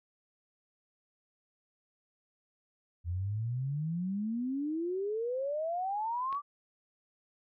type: exponential sweep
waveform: sine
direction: up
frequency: 83.1 to 1181 Hz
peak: -31 dBFS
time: 3.04-6.42 s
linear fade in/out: 50 ms
type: clicks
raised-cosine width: 0.3 ms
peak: -31 / -41 dBFS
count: 2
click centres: 6.327 / 6.348 s
effects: none